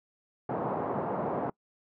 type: band-pass noise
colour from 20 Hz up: white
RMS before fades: -32 dBFS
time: 0.49-1.5 s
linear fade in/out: 5 ms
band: 120 to 900 Hz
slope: 24 dB/octave
effects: noise-tail reverb RT60 0.1 s tail -24 dB re dry